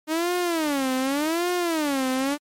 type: tone with vibrato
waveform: sawtooth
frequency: 303.9 Hz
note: D#4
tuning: 41 cents flat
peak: -18 dBFS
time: 0.07-2.38 s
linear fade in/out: 50 ms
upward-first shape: sine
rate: 0.86 Hz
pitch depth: 280 cents each way
effects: MP3 64 kbps